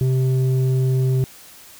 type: tone with low-pass filter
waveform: square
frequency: 130 Hz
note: C3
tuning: 11 cents flat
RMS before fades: -18 dBFS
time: 0.01-1.24 s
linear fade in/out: 0 ms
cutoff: 280 Hz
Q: 8.2
effects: white hiss -44 dBFS RMS until 1.79 s